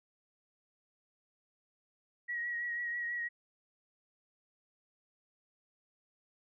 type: tone with vibrato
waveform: sine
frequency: 1906 Hz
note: A#6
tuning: 38 cents sharp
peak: -34 dBFS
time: 2.28-3.29 s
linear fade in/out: 20 ms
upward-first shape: triangle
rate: 6.1 Hz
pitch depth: 33 cents each way
effects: none